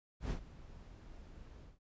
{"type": "noise with ADSR envelope", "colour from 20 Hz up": "brown", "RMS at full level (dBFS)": -35, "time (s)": [0.2, 1.79], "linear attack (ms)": 98, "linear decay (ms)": 100, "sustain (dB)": -18, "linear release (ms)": 160, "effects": ["resampled to 16000 Hz"]}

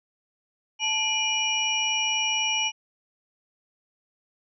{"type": "tone cluster", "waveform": "sine", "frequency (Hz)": [872, 2400, 2924, 5680], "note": ["A5", "D7", "F#7", "F8"], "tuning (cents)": [-16, 37, -21, 28], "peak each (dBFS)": [-32, -27, -26, -31], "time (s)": [0.79, 2.72], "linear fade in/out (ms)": 50, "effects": []}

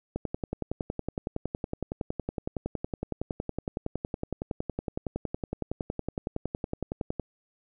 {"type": "click train", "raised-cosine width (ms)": 2, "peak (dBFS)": -17, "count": 77, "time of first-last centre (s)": [0.16, 7.197], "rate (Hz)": 10.8, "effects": []}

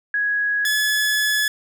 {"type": "tone pair in turn", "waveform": ["sine", "sawtooth"], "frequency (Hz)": [1665, 1708.8], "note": ["G#6", "G#6"], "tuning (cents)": [4, 49], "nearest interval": "unison", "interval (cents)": 45, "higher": "second", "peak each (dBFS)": [-18, -14], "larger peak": "second", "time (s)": [[0.14, 0.65], [0.65, 1.48]], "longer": "second", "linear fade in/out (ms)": 2, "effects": []}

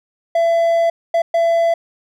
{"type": "tone bursts at uneven times", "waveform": "triangle", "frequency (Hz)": 671, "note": "E5", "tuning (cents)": 31, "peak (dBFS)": -10, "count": 3, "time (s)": [[0.35, 0.9], [1.14, 1.22], [1.34, 1.74]], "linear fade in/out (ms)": 5, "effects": []}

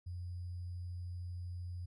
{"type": "tone with sample-and-hold", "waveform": "sine", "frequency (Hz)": 88.7, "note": "F2", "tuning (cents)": 27, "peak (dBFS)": -40, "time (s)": [0.06, 1.86], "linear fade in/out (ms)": 10, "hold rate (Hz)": 4900, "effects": ["resampled to 22050 Hz"]}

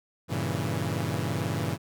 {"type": "chord", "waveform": "sawtooth", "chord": "G diminished seventh", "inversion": "none", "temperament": "equal", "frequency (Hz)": [98, 116.54, 138.59, 164.81], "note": ["G2", "Bb2", "Db3", "Fb3"], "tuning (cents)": [0, 0, 0, 0], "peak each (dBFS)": -29, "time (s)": [0.28, 1.78], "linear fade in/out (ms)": 50, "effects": []}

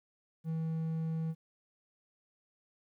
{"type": "tone", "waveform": "triangle", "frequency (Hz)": 161.4, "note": "E3", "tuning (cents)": -36, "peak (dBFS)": -30, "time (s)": [0.44, 1.35], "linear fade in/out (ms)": 50, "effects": ["12-bit"]}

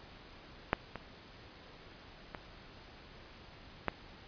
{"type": "clicks", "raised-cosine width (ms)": 0.5, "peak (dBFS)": [-11, -25, -25, -15], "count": 4, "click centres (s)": [0.731, 0.957, 2.348, 3.883], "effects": ["pink hiss -54 dBFS RMS until 4.27 s", "resampled to 11025 Hz"]}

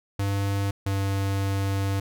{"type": "tone pair in turn", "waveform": "square", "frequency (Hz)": [99.4, 98.09], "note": ["G2", "G2"], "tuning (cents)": [25, 2], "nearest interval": "unison", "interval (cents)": 23, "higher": "first", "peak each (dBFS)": -24, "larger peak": "neither", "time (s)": [[0.19, 0.71], [0.86, 2]], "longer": "second", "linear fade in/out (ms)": 5, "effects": []}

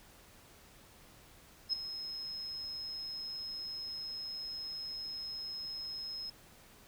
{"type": "tone with ADSR envelope", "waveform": "sine", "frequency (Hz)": 5150, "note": "E8", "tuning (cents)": -41, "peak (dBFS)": -27, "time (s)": [1.69, 6.3], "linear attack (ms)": 40, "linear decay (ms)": 8, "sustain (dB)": -12, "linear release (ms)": 5, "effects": ["pink hiss -59 dBFS RMS until 6.87 s"]}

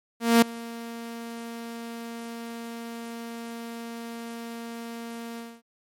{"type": "tone with ADSR envelope", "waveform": "sawtooth", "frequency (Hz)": 232.1, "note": "A#3", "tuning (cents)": -7, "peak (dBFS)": -9, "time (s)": [0.2, 5.62], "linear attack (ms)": 220, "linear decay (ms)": 6, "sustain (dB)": -22, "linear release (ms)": 240, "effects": ["MP3 64 kbps"]}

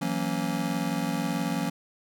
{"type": "chord", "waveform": "square", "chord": "F# dominant seventh", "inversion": "third", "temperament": "just", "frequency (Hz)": [166.5, 185, 231.2, 277.5], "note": ["E3", "F#3", "A#3", "C#4"], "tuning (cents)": [18, 0, -14, 2], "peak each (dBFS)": -33, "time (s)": [0.01, 1.7], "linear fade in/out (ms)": 10, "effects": []}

